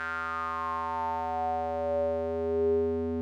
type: tone with band-pass filter sweep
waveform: square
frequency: 82 Hz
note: E2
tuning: 9 cents flat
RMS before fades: -30 dBFS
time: 0-3.21 s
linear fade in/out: 0 ms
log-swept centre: 1500 to 320 Hz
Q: 7.5
effects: none